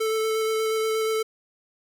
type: tone with vibrato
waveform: square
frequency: 440 Hz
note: A4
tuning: in tune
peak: -23 dBFS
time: 0-1.23 s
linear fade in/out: 10 ms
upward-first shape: square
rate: 8.4 Hz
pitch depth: 9 cents each way
effects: none